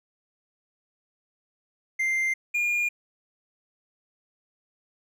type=tone pair in turn; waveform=triangle; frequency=2093 / 2421 Hz; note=C7 / D#7; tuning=0 / -48 cents; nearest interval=minor third; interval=252 cents; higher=second; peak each=-21 / -21 dBFS; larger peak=neither; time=1.99-2.34 / 2.54-2.89 s; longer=neither; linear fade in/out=10 ms; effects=none